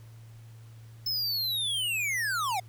square linear sweep, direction down, 5274 to 698.5 Hz, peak -28 dBFS, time 1.06-2.6 s, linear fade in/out 5 ms, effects added 113 Hz sine -46 dBFS peak until 2.68 s + pink hiss -61 dBFS RMS until 2.68 s

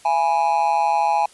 triangle tone with amplitude modulation, 830.6 Hz, G#5, in tune, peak -10 dBFS, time 0.05-1.26 s, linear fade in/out 5 ms, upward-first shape sine, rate 153 Hz, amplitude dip 90%, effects white hiss -49 dBFS RMS until 1.33 s + resampled to 24000 Hz

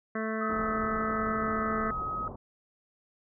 harmonic tone, 220 Hz, A3, in tune, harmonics 1 / 2 / 3 / 5 / 6 / 7 / 8 / 9, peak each -33 / -36 / -38 / -40 / -41 / -41 / -42 / -43 dBFS, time 0.15-1.91 s, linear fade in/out 5 ms
sine tone with pitch glide, 1277 to 1267.4 Hz, D#6 to D#6, +45 to +32 cents, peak -31 dBFS, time 0.41-2.28 s, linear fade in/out 2 ms, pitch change -13 cents, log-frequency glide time 1.34-1.61 s
pink low-pass noise, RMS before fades -41 dBFS, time 0.49-2.36 s, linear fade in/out 5 ms, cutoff 1100 Hz, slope 48 dB/octave
effects none

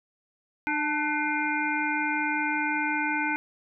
harmonic tone with a mistuned harmonic, 300.9 Hz, D4, 42 cents sharp, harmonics 1 / 3 / 5 / 7 / 8, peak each -31 / -30 / -30 / -32 / -33 dBFS, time 0.67-3.36 s, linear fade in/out 0 ms, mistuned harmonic 3, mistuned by -39 cents, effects none

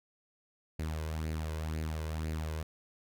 sawtooth tone with flanger, 78.7 Hz, D#2, 20 cents sharp, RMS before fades -36 dBFS, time 0.79-2.63 s, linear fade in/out 5 ms, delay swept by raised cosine 0.43 to 2.03 ms, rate 2 Hz, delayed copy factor +0.55, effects none

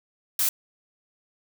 blue noise, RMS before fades -23 dBFS, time 0.39-0.49 s, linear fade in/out 2 ms, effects none

